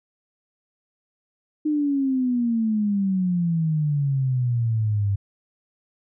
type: exponential sweep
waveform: sine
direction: down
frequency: 307.1 to 98 Hz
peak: -19 dBFS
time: 1.65-5.16 s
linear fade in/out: 10 ms
effects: none